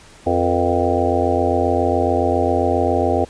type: harmonic tone with a mistuned harmonic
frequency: 87.31 Hz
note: F2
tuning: in tune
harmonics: 1 / 3 / 4 / 5 / 6 / 7 / 8 / 9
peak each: -23 / -23 / -23 / -23 / -23 / -23 / -23 / -23 dBFS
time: 0.26-3.25 s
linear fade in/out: 10 ms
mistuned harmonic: 6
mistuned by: -96 cents
effects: pink hiss -45 dBFS RMS until 3.29 s + resampled to 22050 Hz

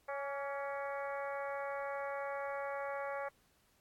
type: harmonic tone with a mistuned harmonic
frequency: 278.7 Hz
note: C#4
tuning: 9 cents sharp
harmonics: 2 / 3 / 4 / 5 / 6 / 7 / 8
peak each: -40 / -44 / -46 / -48 / -50 / -51 / -52 dBFS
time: 0.08-3.29 s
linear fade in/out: 10 ms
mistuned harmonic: 4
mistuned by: +34 cents
effects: pink hiss -72 dBFS RMS until 3.8 s + AAC 64 kbps

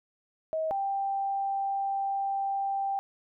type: tone pair in turn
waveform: sine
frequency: 636 / 787.2 Hz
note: D#5 / G5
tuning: +38 / +7 cents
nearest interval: major third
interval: 369 cents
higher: second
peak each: -27 dBFS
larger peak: neither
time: 0.53-0.71 / 0.71-2.99 s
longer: second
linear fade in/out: 0 ms
effects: none

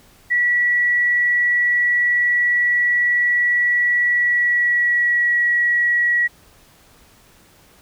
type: tone with pitch glide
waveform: sine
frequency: 1941 to 1922 Hz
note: B6 to B6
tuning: -31 to -48 cents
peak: -14 dBFS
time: 0.3-6.28 s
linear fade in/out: 20 ms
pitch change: -17 cents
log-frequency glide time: 4.09-5.45 s
effects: pink hiss -51 dBFS RMS until 7.81 s

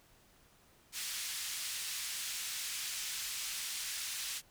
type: band-pass noise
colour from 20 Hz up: white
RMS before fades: -40 dBFS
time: 0.92-4.42 s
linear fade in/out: 50 ms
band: 2000 to 8600 Hz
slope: 12 dB/octave
effects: pink hiss -65 dBFS RMS until 4.5 s

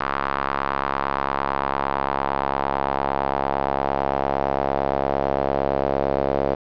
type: tone with band-pass filter sweep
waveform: sawtooth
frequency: 68.8 Hz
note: C#2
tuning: 12 cents flat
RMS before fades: -23 dBFS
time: 0-6.55 s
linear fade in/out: 5 ms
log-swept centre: 1200 to 570 Hz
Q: 2.4
effects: resampled to 11025 Hz + 8-bit

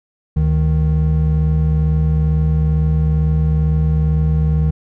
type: tone pair together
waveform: triangle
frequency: 73.34 / 155.56 Hz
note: D2 / D#3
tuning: -2 / 0 cents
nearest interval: octave + minor second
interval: 1302 cents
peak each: -13 dBFS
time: 0.36-4.71 s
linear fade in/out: 10 ms
effects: none

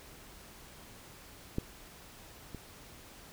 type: clicks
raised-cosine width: 3 ms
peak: -18 / -29 dBFS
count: 2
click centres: 1.584 / 2.547 s
effects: pink hiss -53 dBFS RMS until 3.32 s

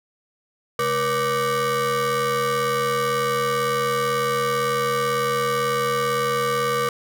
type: ring-modulated tone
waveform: 40% pulse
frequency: 346.4 Hz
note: F4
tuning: 14 cents flat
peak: -16 dBFS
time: 0.79-6.89 s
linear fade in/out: 2 ms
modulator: 827 Hz
effects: none

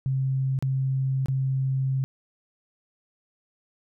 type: tone with dropouts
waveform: sine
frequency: 133.2 Hz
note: C3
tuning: 31 cents sharp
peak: -22 dBFS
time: 0.06-2.04 s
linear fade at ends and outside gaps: 0 ms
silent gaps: 0.589-0.625 / 1.259-1.284 s
effects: none

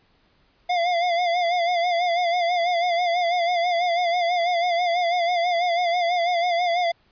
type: tone with vibrato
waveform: square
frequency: 698.5 Hz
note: F5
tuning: in tune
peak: -20 dBFS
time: 0.69-6.92 s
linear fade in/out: 10 ms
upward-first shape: sine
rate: 6.1 Hz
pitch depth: 62 cents each way
effects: pink hiss -62 dBFS RMS until 7.11 s + resampled to 11025 Hz

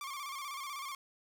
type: tone with vibrato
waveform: sawtooth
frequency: 1123 Hz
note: C#6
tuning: 22 cents sharp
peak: -36 dBFS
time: 0.01-0.95 s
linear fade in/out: 2 ms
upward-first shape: square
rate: 16 Hz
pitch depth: 69 cents each way
effects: 11-bit

